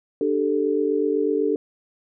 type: chord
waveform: sine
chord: D suspended fourth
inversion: none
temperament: equal with one note detuned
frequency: 296.4 / 392 / 440 Hz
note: D4 / G4 / A4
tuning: +16 / 0 / 0 cents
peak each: -24 / -24 / -22 dBFS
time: 0.21-1.56 s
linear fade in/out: 2 ms
effects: none